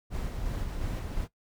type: noise with tremolo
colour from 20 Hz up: brown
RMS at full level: -32 dBFS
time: 0.1-1.28 s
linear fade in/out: 50 ms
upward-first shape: square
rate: 2.8 Hz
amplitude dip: 25%
effects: noise-tail reverb RT60 0.1 s tail -17 dB re dry